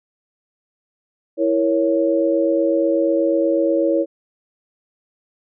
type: chord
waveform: sine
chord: A# diminished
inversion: second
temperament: equal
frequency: 329.6 / 466.2 / 554.4 Hz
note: E4 / A#4 / C#5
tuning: 0 / 0 / 0 cents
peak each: -18 / -22 / -18 dBFS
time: 1.37-4.06 s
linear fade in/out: 50 ms
effects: none